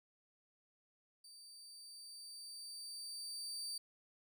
30% pulse tone with level ramp, 4634 Hz, D8, 24 cents flat, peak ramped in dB -53 to -38 dBFS, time 1.24-3.78 s, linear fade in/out 5 ms, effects none

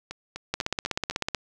two click trains, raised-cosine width 0.2 ms, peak -9 / -18 dBFS, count 14 / 5, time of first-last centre 0.54-1.347 / 0.11-1.11 s, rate 16.1 / 4 Hz, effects none

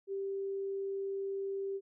sine tone, 392 Hz, G4, in tune, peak -34 dBFS, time 0.07-1.81 s, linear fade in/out 50 ms, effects none

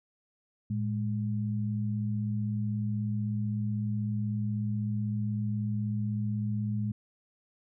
sine tone pair together, 111.56 / 207.7 Hz, A2 / G#3, +24 / 0 cents, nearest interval major seventh, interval 1076 cents, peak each -30 / -32 dBFS, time 0.7-6.92 s, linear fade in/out 5 ms, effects none

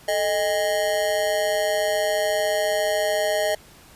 square tone with amplitude modulation, 622.3 Hz, D#5, in tune, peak -17 dBFS, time 0.08-3.55 s, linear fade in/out 5 ms, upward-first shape sine, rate 186 Hz, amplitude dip 85%, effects pink hiss -49 dBFS RMS until 3.95 s + resampled to 32000 Hz

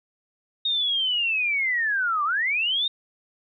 sine linear two-way sweep, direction down then up, 3729 to 1143 to 3729 Hz, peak -21 dBFS, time 0.65-2.88 s, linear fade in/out 5 ms, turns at 2.24 s, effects none

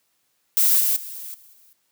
violet noise with level steps, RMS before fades -17 / -20 / -35 / -50 / -54 dBFS, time 0.57-1.73 s, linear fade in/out 0 ms, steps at 0.8 / 0.96 / 1.34 / 1.53 s, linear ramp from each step 5 ms, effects white hiss -69 dBFS RMS until 1.91 s + high-pass 80 Hz 12 dB/octave

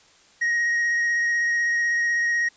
triangle tone with vibrato, 1881 Hz, A#6, 15 cents sharp, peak -18 dBFS, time 0.41-2.49 s, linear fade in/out 10 ms, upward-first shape triangle, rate 16 Hz, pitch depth 13 cents each way, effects white hiss -55 dBFS RMS until 2.56 s + resampled to 16000 Hz

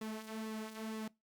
sawtooth tone with flanger, 219.1 Hz, A3, 7 cents flat, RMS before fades -43 dBFS, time 0.01-1.08 s, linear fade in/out 5 ms, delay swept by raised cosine 1.3 to 4.6 ms, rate 2.1 Hz, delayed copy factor -0.55, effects noise-tail reverb RT60 0.2 s tail -22 dB re dry + Opus 48 kbps

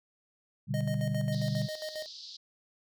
sine chord, G major, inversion first, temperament just, 122.5 / 147 / 196 Hz, B2 / D3 / G3, -14 / +2 / 0 cents, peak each -32 / -32 / -34 dBFS, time 0.67-1.69 s, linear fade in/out 50 ms
square tone with tremolo, 620 Hz, D#5, 6 cents flat, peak -36 dBFS, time 0.74-2.06 s, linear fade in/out 0 ms, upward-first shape square, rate 7.4 Hz, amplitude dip 70%
white band-pass noise, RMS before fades -46 dBFS, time 1.32-2.37 s, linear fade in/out 10 ms, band 3800 to 5000 Hz, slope 48 dB/octave
effects none

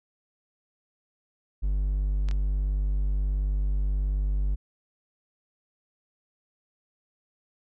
triangle tone, 49.3 Hz, G1, 11 cents sharp, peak -21 dBFS, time 1.62-4.56 s, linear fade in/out 20 ms
clicks, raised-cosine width 0.2 ms, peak -23 dBFS, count 2, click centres 2.287 / 2.312 s
effects none

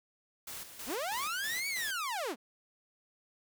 white noise with tremolo, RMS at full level -43 dBFS, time 0.47-1.91 s, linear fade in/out 5 ms, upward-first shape square, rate 3.1 Hz, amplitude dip 60%
sawtooth linear two-way sweep, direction up then down, 192.8 to 2287 to 192.8 Hz, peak -30 dBFS, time 0.86-2.36 s, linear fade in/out 50 ms, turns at 1.68 s
effects none

